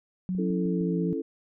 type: tone with pitch glide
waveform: sine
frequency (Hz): 184.1 to 173.77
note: F#3 to F3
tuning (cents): -8 to -8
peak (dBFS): -26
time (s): 0.29-1.13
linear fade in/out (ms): 0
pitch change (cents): -100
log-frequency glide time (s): 0.4-0.97
type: click train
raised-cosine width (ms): 3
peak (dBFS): -33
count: 4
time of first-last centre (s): 0.35-0.811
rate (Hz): 6.51
type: chord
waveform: sine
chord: A major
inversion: first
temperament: just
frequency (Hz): 275 / 330 / 440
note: C#4 / E4 / A4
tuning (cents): -14 / +2 / 0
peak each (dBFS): -32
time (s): 0.38-1.22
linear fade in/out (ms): 10
effects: none